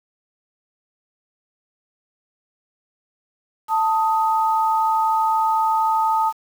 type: tone pair together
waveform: sine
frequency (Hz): 886 / 1253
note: A5 / D#6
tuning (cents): +12 / +12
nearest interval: tritone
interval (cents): 600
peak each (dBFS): -17 / -22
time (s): 3.68-6.33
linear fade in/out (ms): 50
effects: 7-bit